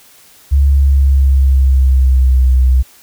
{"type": "tone with pitch glide", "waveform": "sine", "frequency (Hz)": [69.7, 63.92], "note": ["C#2", "C2"], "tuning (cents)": [10, -40], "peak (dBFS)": -6, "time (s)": [0.51, 2.83], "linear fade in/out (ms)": 20, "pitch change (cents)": -150, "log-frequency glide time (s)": [0.66, 2.44], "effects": ["white hiss -44 dBFS RMS until 3.02 s"]}